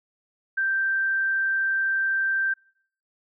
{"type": "tone", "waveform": "sine", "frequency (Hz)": 1568, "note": "G6", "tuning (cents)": 0, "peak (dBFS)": -21, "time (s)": [0.57, 2.54], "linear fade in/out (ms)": 10, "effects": ["noise-tail reverb RT60 0.6 s tail -26 dB re dry"]}